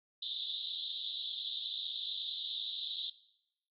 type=band-pass noise; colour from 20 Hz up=pink; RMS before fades=-40 dBFS; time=0.22-3.1 s; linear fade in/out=5 ms; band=3400 to 3900 Hz; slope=96 dB/octave; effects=noise-tail reverb RT60 0.8 s tail -18 dB re dry + AAC 32 kbps